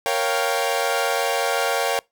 sawtooth chord, G half-diminished seventh, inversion first, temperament equal, 466.2 / 554.4 / 698.5 / 784 Hz, Bb4 / Db5 / F5 / G5, 0 / 0 / 0 / 0 cents, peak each -22 / -21 / -22 / -22 dBFS, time 0.06-1.99 s, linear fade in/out 0 ms, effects noise-tail reverb RT60 0.2 s tail -25 dB re dry

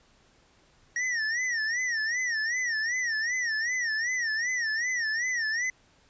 square tone with vibrato, 1874 Hz, A#6, 9 cents sharp, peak -27 dBFS, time 0.96-5.7 s, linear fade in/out 2 ms, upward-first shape sine, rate 2.6 Hz, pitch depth 140 cents each way, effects pink hiss -62 dBFS RMS until 6.09 s + resampled to 16000 Hz

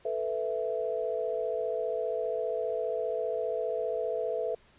sine chord, A suspended second, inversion none, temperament just, 440 / 495 / 660 Hz, A4 / B4 / E5, 0 / +4 / +2 cents, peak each -33 dBFS, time 0.05-4.55 s, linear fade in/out 5 ms, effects pink hiss -61 dBFS RMS until 4.78 s + resampled to 8000 Hz

